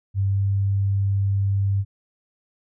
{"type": "tone with pitch glide", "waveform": "sine", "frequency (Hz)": [98, 98.8], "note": ["G2", "G2"], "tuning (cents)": [0, 14], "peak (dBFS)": -18, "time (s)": [0.14, 1.85], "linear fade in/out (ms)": 50, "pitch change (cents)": 14, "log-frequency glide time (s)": [0.28, 0.4], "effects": []}